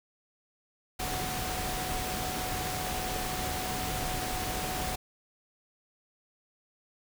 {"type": "tone in noise", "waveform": "sine", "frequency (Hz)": 740, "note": "F#5", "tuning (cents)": 0, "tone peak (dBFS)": -37, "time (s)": [0.99, 4.96], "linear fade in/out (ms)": 10, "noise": "pink", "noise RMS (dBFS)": -34, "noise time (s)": [0.99, 4.96], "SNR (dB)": -6, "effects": []}